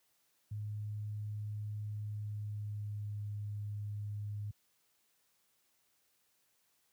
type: tone with pitch glide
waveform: sine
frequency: 105.2 to 103.69 Hz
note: G#2 to G#2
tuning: +23 to -2 cents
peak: -37 dBFS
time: 0.51-4.51 s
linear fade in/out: 5 ms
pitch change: -25 cents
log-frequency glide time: 2.02-3.23 s
effects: white hiss -75 dBFS RMS until 6.92 s + high-pass 60 Hz 12 dB/octave